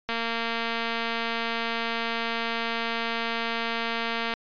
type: click train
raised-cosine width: 0.3 ms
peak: -13 dBFS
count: 978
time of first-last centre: 0.09-4.338 s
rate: 230 Hz
effects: resampled to 11025 Hz